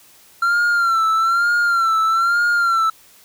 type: tone with vibrato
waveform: triangle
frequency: 1367 Hz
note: F6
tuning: 37 cents flat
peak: -12 dBFS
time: 0.42-2.9 s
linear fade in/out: 5 ms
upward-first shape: sine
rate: 1.1 Hz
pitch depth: 67 cents each way
effects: white hiss -49 dBFS RMS until 3.24 s

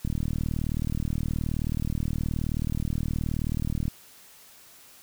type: click train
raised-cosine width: 5 ms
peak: -16 dBFS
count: 150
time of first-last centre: 0.05-3.88 s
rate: 38.9 Hz
effects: white hiss -52 dBFS RMS until 5.02 s

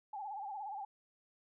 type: tone with vibrato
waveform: sine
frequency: 817 Hz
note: G#5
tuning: 29 cents flat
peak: -40 dBFS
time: 0.13-0.85 s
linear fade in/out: 5 ms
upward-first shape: sine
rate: 17 Hz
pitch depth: 100 cents each way
effects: none

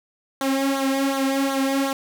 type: tone with flanger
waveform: sawtooth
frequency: 271.6 Hz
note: C#4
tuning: 35 cents flat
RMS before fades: -22 dBFS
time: 0.41-1.93 s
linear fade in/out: 2 ms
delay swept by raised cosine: 0.38 to 2.98 ms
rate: 2.7 Hz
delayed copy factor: -0.75
effects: none

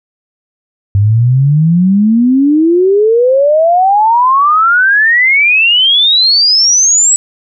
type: exponential sweep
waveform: sine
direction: up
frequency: 97.9 to 7902 Hz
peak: -5 dBFS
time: 0.95-7.16 s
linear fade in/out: 0 ms
effects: none

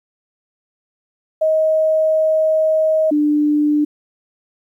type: tone pair in turn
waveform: sine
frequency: 630 / 297.3 Hz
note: D#5 / D4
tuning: +21 / +21 cents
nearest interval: octave + minor second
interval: 1300 cents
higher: first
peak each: -12 dBFS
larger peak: neither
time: 1.41-3.11 / 3.11-3.85 s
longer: first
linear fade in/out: 10 ms
effects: 9-bit

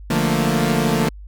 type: chord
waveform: sawtooth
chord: Bb major seventh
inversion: first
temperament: equal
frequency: 146.83 / 174.61 / 220 / 233.1 Hz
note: D3 / F3 / A3 / Bb3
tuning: 0 / 0 / 0 / 0 cents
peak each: -18 dBFS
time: 0.1-1.09 s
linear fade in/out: 5 ms
effects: added 50 Hz sine -34 dBFS peak until 1.27 s

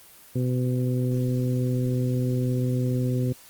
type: harmonic tone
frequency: 125.9 Hz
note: B2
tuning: 34 cents sharp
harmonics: 1 / 2 / 3 / 4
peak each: -23 / -28 / -33 / -35 dBFS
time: 0.35-3.33 s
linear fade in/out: 10 ms
effects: white hiss -50 dBFS RMS until 3.49 s + Opus 24 kbps

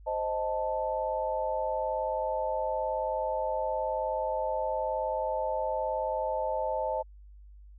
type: chord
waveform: sine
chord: A diminished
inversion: first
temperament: equal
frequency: 523.3 / 622.3 / 880 Hz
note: C5 / Eb5 / A5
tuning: 0 / 0 / 0 cents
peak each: -33 / -32 / -32 dBFS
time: 0.06-7.03 s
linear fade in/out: 20 ms
effects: added 50 Hz sine -48 dBFS peak until 7.78 s

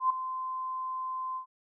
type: tone with ADSR envelope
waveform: sine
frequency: 1035 Hz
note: C6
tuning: 19 cents flat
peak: -20 dBFS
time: 0-1.46 s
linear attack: 100 ms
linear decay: 6 ms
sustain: -12 dB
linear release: 98 ms
effects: none

